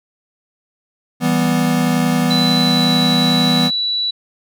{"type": "chord", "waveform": "square", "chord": "E minor", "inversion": "none", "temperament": "equal", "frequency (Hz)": [164.81, 196, 246.9], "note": ["E3", "G3", "B3"], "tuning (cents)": [0, 0, 0], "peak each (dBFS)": [-19, -21, -17], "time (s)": [1.2, 3.71], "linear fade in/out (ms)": 50}
{"type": "tone with pitch glide", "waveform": "sine", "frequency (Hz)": [3986, 3940], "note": ["B7", "B7"], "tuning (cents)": [15, -5], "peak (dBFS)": -16, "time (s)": [2.3, 4.11], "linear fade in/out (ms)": 10, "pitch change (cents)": -20, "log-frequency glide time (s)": [2.61, 2.99]}
{"effects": []}